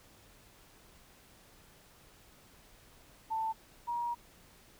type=tone pair in turn; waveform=sine; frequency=888 / 950.6 Hz; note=A5 / A#5; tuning=+16 / +34 cents; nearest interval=minor second; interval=118 cents; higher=second; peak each=-31 / -32 dBFS; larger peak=first; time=3.3-3.53 / 3.87-4.15 s; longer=second; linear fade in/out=20 ms; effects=pink hiss -60 dBFS RMS until 4.79 s